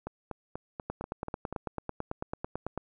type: two click trains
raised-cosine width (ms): 1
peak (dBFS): -22 / -19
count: 7 / 18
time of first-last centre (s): 0.07-1.526 / 0.9-2.776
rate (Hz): 4.12 / 9.06
effects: none